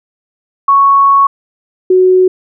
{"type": "tone pair in turn", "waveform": "sine", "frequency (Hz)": [1108.7, 370], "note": ["C#6", "F#4"], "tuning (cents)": [0, 0], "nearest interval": "octave + perfect fifth", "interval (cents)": 1900, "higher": "first", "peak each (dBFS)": -4, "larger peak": "neither", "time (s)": [[0.68, 1.27], [1.9, 2.28]], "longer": "first", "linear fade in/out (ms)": 5, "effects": []}